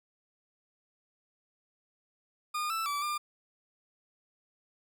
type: tone with pitch steps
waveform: 40% pulse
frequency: 1217 / 1323 / 1156 / 1198 Hz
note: D#6 / E6 / D6 / D6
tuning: -39 / +6 / -28 / +34 cents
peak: -30 dBFS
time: 2.54-3.18 s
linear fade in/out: 10 ms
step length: 160 ms
effects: none